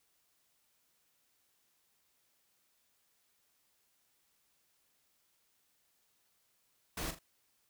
pink noise with echo, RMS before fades -39 dBFS, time 6.97-7.11 s, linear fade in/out 5 ms, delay 40 ms, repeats 2, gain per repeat -9 dB, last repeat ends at 7.19 s, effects white hiss -75 dBFS RMS until 7.69 s

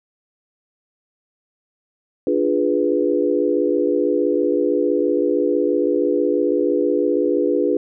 sine chord, D diminished seventh, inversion none, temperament equal, 293.7 / 349.2 / 415.3 / 493.9 Hz, D4 / F4 / Ab4 / Cb5, 0 / 0 / 0 / 0 cents, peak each -21 dBFS, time 2.27-7.77 s, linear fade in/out 2 ms, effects none

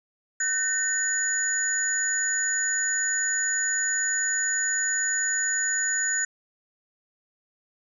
sine tone cluster, 1529 / 1828 / 6860 Hz, G6 / A#6 / A8, -44 / -34 / -45 cents, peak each -29 / -29 / -25 dBFS, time 0.4-6.25 s, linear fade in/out 5 ms, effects none

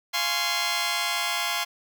10% pulse chord, Db major seventh, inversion first, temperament just, 693 / 831.5 / 1039.4 / 1108.7 Hz, F5 / Ab5 / C6 / Db6, -14 / +2 / -12 / 0 cents, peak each -22 / -23 / -21 / -24 dBFS, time 0.13-1.65 s, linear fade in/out 20 ms, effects none

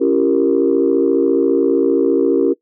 sine chord, C# diminished seventh, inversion none, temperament equal with one note detuned, 277.2 / 337.3 / 392 / 466.2 Hz, C#4 / E4 / G4 / Bb4, 0 / +40 / 0 / 0 cents, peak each -16 dBFS, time 0-2.54 s, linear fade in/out 20 ms, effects noise-tail reverb RT60 0.1 s tail -20 dB re dry + tanh soft clip ceiling -3 dBFS

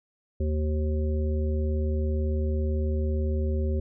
harmonic tone, 76.5 Hz, D#2, 29 cents flat, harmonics 1 / 3 / 5 / 7, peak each -24 / -34 / -34 / -38 dBFS, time 0.4-3.8 s, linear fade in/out 5 ms, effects none

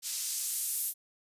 blue noise with band-pass filter sweep, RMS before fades -34 dBFS, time 0.02-0.94 s, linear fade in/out 50 ms, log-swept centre 5200 to 12000 Hz, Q 0.97, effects resampled to 32000 Hz

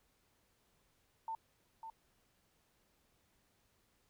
sine tone with echo, 897 Hz, A5, 33 cents sharp, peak -38 dBFS, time 1.28-1.35 s, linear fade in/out 2 ms, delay 550 ms, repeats 1, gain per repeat -7 dB, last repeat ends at 1.9 s, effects pink hiss -75 dBFS RMS until 4.09 s

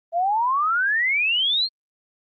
sine exponential sweep, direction up, 656 to 4322 Hz, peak -18 dBFS, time 0.12-1.69 s, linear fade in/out 50 ms, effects Opus 24 kbps

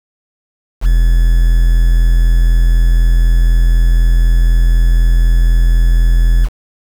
triangle tone with quantisation, 42 Hz, E1, 33 cents sharp, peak -4 dBFS, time 0.81-6.49 s, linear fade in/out 50 ms, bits 5, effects none

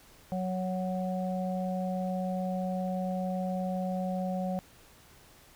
harmonic tone, 185 Hz, F#3, in tune, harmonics 1 / 3 / 4, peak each -31 / -36 / -37 dBFS, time 0.32-4.59 s, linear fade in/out 0 ms, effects pink hiss -57 dBFS RMS until 5.55 s

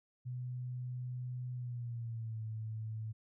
sine tone with pitch glide, 124.9 to 110 Hz, B2 to A2, +20 to 0 cents, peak -38 dBFS, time 0.25-3.13 s, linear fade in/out 20 ms, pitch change -220 cents, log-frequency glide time 1.53-2.42 s, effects none

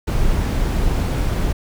brown noise, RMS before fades -18 dBFS, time 0.07-1.53 s, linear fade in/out 10 ms, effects none

